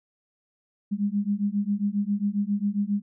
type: beating tone pair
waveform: sine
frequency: 200 / 207.4 Hz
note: G3 / G#3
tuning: +35 / -2 cents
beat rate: 7.4 Hz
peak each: -26 dBFS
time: 0.91-3.02 s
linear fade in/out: 20 ms
effects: none